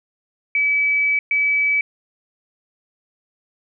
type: tone bursts at uneven times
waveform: sine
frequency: 2292 Hz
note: D7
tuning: 43 cents flat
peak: -15 dBFS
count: 2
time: 0.55-1.19 / 1.31-1.81 s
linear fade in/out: 2 ms
effects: none